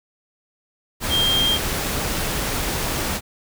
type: tone in noise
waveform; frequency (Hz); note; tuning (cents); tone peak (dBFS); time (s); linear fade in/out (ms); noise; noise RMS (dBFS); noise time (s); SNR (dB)
sine; 3200; G7; +35; -17; 1.09-1.59; 50; pink; -24; 1-3.21; +4
effects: none